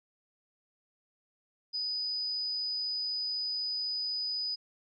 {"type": "tone", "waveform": "sine", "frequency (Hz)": 4978, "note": "D#8", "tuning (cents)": 0, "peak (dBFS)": -31, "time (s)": [1.73, 4.56], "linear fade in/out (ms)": 20, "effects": []}